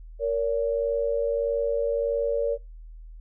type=tone pair together; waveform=sine; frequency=465.4 / 567 Hz; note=A#4 / C#5; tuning=-3 / +39 cents; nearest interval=minor third; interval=342 cents; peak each=-25 / -25 dBFS; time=0.19-2.58 s; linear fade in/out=50 ms; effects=noise-tail reverb RT60 0.2 s tail -22 dB re dry + added 40 Hz sine -40 dBFS peak until 3.2 s